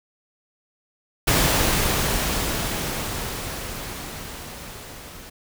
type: noise with level ramp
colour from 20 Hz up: pink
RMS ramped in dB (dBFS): -18 to -41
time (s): 1.27-5.3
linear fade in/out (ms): 10
effects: none